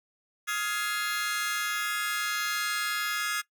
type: chord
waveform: sawtooth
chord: F minor seventh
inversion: third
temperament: just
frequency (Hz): 1257.2 / 1396.9 / 1676.3 / 2095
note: Eb6 / F6 / Ab6 / C7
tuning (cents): +18 / 0 / +16 / +2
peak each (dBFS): -31 / -31 / -28 / -32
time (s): 0.47-3.42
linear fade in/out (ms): 20
effects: noise-tail reverb RT60 0.1 s tail -19 dB re dry